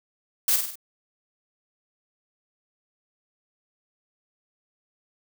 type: noise with echo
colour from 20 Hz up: blue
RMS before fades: -21 dBFS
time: 0.48-0.56 s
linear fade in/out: 2 ms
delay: 49 ms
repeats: 4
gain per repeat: -5 dB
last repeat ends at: 0.756 s
effects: none